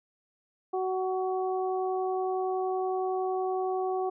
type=harmonic tone; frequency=374.1 Hz; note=F#4; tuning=19 cents sharp; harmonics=1 / 2 / 3; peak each=-29 / -31 / -40 dBFS; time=0.73-4.1 s; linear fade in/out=10 ms; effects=none